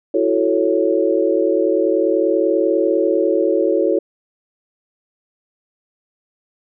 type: chord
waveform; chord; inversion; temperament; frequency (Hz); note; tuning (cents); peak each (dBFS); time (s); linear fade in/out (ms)
sine; F# minor seventh; third; equal; 329.6 / 370 / 440 / 554.4; E4 / F#4 / A4 / C#5; 0 / 0 / 0 / 0; -19; 0.14-3.99; 5
effects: none